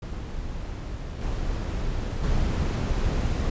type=noise with level steps; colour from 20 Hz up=brown; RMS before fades=-33 / -28 / -24 dBFS; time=0.02-3.5 s; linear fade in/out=5 ms; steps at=1.21 / 2.23 s; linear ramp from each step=5 ms; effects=resampled to 16000 Hz